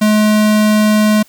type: tone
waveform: square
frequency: 212.9 Hz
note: G#3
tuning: 43 cents sharp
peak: -9 dBFS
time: 0.01-1.23 s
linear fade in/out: 10 ms
effects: white hiss -48 dBFS RMS until 1.28 s